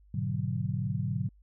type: chord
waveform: sine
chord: G# half-diminished seventh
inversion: none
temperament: equal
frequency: 103.83 / 123.47 / 146.83 / 185 Hz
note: G#2 / B2 / D3 / F#3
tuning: 0 / 0 / 0 / 0 cents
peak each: -34 / -33 / -34 / -35 dBFS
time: 0.14-1.29 s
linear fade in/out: 5 ms
effects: added 50 Hz sine -56 dBFS peak until 1.42 s